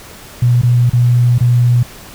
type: tone with dropouts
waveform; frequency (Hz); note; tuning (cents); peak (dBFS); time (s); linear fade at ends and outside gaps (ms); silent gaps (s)
sine; 121.6; B2; -26; -7; 0.42-1.83; 5; 0.616-0.632 / 0.897-0.932 / 1.383-1.407
effects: pink hiss -35 dBFS RMS until 2.14 s